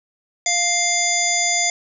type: harmonic tone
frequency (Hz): 698.5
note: F5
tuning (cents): 0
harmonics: 1 / 3 / 5 / 7 / 9 / 10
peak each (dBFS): -25 / -22 / -28 / -26 / -25 / -21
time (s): 0.46-1.7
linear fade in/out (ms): 2
effects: none